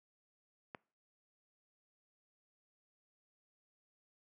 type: click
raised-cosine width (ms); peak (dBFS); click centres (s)
0.5; -29; 0.748
effects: noise-tail reverb RT60 0.4 s tail -24 dB re dry + high-pass 150 Hz 12 dB/octave